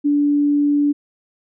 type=tone; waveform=sine; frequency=290 Hz; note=D4; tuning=22 cents flat; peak=-13 dBFS; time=0.04-0.93 s; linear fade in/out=20 ms; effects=none